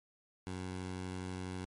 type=tone; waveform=15% pulse; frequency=92.3 Hz; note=F#2; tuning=4 cents flat; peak=-33 dBFS; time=0.47-1.65 s; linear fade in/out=0 ms; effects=MP3 48 kbps